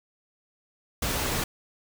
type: noise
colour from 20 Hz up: pink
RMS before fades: -28 dBFS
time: 1.02-1.44 s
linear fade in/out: 5 ms
effects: none